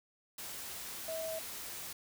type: tone in noise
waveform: sine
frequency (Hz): 645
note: E5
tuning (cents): -38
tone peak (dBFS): -37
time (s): 1.08-1.39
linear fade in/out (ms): 5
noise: white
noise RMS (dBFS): -44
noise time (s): 0.38-1.93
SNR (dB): +4
effects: none